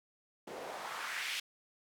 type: noise with band-pass filter sweep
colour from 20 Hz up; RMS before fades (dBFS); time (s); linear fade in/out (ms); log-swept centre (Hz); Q
white; -41; 0.47-1.4; 5; 400 to 3000; 1.9
effects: none